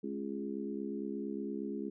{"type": "harmonic tone with a mistuned harmonic", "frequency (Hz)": 68.6, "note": "C#2", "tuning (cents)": -17, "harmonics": [3, 4, 5, 6], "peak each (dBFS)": [-40, -41, -42, -43], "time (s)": [0.03, 1.9], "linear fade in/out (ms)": 10, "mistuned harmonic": 3, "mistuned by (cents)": 32, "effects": []}